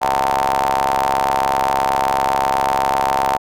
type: ring-modulated tone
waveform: sawtooth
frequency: 67.8 Hz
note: C#2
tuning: 38 cents flat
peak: -8 dBFS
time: 0.01-3.38 s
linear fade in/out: 20 ms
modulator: 826 Hz
effects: none

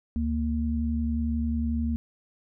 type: tone pair together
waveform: sine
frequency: 73.42 / 231.4 Hz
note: D2 / A#3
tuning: 0 / -13 cents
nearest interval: octave + minor sixth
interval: 1987 cents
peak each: -27 dBFS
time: 0.16-1.96 s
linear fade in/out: 0 ms
effects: none

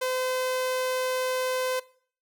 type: tone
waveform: sawtooth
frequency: 512 Hz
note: C5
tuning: 38 cents flat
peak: -22 dBFS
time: 0.01-1.8 s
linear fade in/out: 10 ms
effects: noise-tail reverb RT60 0.5 s tail -20 dB re dry

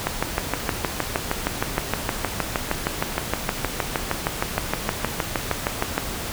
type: click train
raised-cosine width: 0.5 ms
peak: -5 dBFS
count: 39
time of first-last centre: 0.07-5.98 s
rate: 6.43 Hz
effects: pink hiss -30 dBFS RMS until 6.32 s

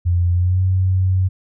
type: tone with pitch glide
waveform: sine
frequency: 87.6 to 93.35 Hz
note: F2 to F#2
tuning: +6 to +16 cents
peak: -13 dBFS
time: 0.05-1.29 s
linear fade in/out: 20 ms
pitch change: +110 cents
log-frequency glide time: 0.32-0.62 s
effects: none

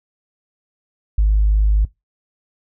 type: tone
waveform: sine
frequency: 51.91 Hz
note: G#1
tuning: in tune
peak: -10 dBFS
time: 1.18-1.85 s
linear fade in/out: 5 ms
effects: noise-tail reverb RT60 0.2 s tail -22 dB re dry + tanh soft clip ceiling -7 dBFS

